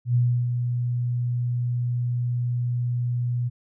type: tone with ADSR envelope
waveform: sine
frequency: 121.8 Hz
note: B2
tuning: 24 cents flat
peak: -16 dBFS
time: 0.05-3.5 s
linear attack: 100 ms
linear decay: 320 ms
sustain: -6 dB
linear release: 27 ms
effects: none